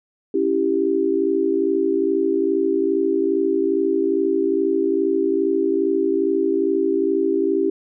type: chord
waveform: sine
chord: C# diminished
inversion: none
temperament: equal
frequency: 277.2 / 329.6 / 392 Hz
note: C#4 / E4 / G4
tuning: 0 / 0 / 0 cents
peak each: -24 / -21 / -19 dBFS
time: 0.34-7.7 s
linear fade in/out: 5 ms
effects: none